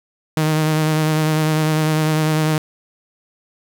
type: tone with vibrato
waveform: sawtooth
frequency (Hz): 155.56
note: D#3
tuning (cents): 0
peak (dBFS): -11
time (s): 0.37-2.58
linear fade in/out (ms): 2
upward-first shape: triangle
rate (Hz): 10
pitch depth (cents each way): 27
effects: 8-bit